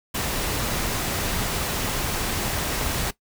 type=noise; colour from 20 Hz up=pink; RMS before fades=-26 dBFS; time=0.14-3.11 s; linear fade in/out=10 ms; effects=noise-tail reverb RT60 0.1 s tail -17 dB re dry